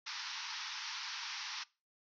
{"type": "band-pass noise", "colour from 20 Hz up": "white", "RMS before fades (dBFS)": -43, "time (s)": [0.06, 1.64], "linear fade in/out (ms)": 10, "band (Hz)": [840, 5900], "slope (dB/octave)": 96, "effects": ["noise-tail reverb RT60 0.3 s tail -22 dB re dry"]}